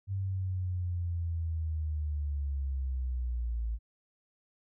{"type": "linear sweep", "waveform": "sine", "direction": "down", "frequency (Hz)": [98, 55], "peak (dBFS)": -30, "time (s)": [0.07, 3.79], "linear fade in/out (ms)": 50, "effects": []}